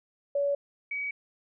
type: tone pair in turn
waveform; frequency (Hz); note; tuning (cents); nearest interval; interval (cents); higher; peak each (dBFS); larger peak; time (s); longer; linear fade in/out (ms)
sine; 567 / 2268; C#5 / C#7; +39 / +39; 2 octaves; 2400; second; -24 / -30; first; 0.35-0.55 / 0.91-1.11; neither; 5
effects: none